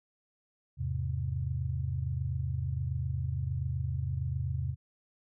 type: chord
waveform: sine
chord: E augmented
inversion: none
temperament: equal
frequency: 82.41 / 103.83 / 130.81 Hz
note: E2 / G#2 / B#2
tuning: 0 / 0 / 0 cents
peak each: -34 / -37 / -33 dBFS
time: 0.77-4.76 s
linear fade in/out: 50 ms
effects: none